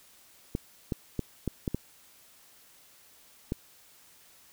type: clicks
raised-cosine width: 3 ms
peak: -16 dBFS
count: 7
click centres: 0.551 / 0.922 / 1.193 / 1.477 / 1.678 / 1.746 / 3.521 s
effects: white hiss -58 dBFS RMS until 4.52 s